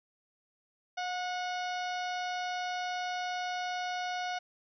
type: harmonic tone with a mistuned harmonic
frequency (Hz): 730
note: F#5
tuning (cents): -24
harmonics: 1 / 2 / 3 / 4 / 5 / 6 / 7 / 8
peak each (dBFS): -34 / -40 / -44 / -46 / -48 / -50 / -51 / -52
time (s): 0.97-4.39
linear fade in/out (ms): 10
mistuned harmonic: 1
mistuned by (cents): -18
effects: none